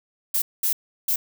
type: noise bursts at uneven times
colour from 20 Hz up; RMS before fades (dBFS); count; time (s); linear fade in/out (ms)
violet; -22; 3; 0.34-0.42 / 0.63-0.73 / 1.08-1.16; 5
effects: none